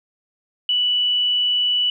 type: tone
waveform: sine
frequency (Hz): 2960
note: F#7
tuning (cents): 0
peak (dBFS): -16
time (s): 0.69-1.9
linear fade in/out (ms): 2
effects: none